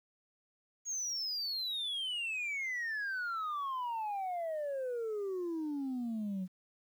sine exponential sweep, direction down, 6680 to 180 Hz, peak -32 dBFS, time 0.85-6.48 s, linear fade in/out 50 ms, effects tanh soft clip ceiling -33 dBFS + 11-bit

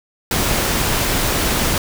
pink noise, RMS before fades -18 dBFS, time 0.31-1.78 s, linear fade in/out 2 ms, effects none

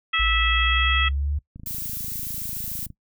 harmonic tone, 654 Hz, E5, 14 cents flat, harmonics 2 / 3 / 4 / 5, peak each -25 / -25 / -25 / -25 dBFS, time 0.13-1.09 s, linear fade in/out 10 ms
sine linear sweep, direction up, 53.2 to 73.8 Hz, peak -22 dBFS, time 0.19-1.39 s, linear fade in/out 10 ms
click train, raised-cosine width 5 ms, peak -27 dBFS, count 37, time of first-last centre 1.56-2.903 s, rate 26.8 Hz
violet noise, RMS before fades -31 dBFS, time 1.66-2.86 s, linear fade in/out 2 ms
effects noise-tail reverb RT60 0.1 s tail -19 dB re dry

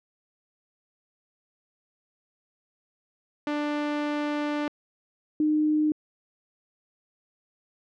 sawtooth / sine tone pair in turn, 295.3 / 305 Hz, D4 / D#4, +10 / -34 cents, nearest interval minor second, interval 56 cents, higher second, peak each -22 / -20 dBFS, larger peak second, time 3.47-4.68 / 5.4-5.92 s, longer first, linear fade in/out 2 ms, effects low-pass 3000 Hz 12 dB/octave

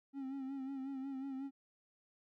triangle tone with vibrato, 269.4 Hz, C#4, 49 cents flat, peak -38 dBFS, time 0.13-1.51 s, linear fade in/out 50 ms, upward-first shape sine, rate 5.5 Hz, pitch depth 51 cents each way, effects none

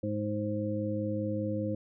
harmonic tone, 105 Hz, G#2, 19 cents sharp, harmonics 1 / 2 / 3 / 5, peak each -35 / -35 / -35 / -35 dBFS, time 0.03-1.75 s, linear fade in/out 5 ms, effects none

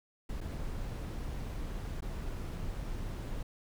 brown noise with dropouts, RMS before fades -38 dBFS, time 0.29-3.43 s, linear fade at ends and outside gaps 5 ms, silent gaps 0.406-0.411 / 2.007-2.021 s, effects none

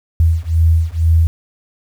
sine beating tone pair, 80.8 / 82.9 Hz, E2 / E2, -34 / +10 cents, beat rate 2.1 Hz, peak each -13 dBFS, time 0.2-1.27 s, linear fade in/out 0 ms, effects 7-bit

